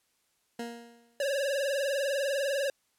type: tone with exponential decay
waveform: 20% pulse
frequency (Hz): 234.9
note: A#3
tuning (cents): +13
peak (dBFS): -28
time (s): 0.59-1.24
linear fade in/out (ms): 5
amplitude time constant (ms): 140
type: tone with vibrato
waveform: square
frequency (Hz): 554.4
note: C#5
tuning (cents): 0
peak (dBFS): -28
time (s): 1.2-2.7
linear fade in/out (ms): 2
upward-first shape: triangle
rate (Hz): 20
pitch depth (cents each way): 110
effects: white hiss -73 dBFS RMS until 2.98 s + low-pass 12000 Hz 12 dB/octave